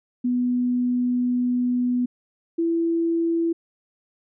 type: tone pair in turn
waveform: sine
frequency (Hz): 246.9 / 333.5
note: B3 / E4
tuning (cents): 0 / +20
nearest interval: perfect fourth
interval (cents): 520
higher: second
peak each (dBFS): -19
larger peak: neither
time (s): 0.24-2.06 / 2.58-3.53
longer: first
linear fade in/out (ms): 10
effects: none